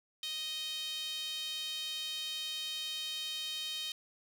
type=tone with high-pass filter; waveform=sawtooth; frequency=622.3 Hz; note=D#5; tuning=in tune; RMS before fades=-39 dBFS; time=0.23-3.92 s; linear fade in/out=2 ms; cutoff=3400 Hz; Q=7.1; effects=none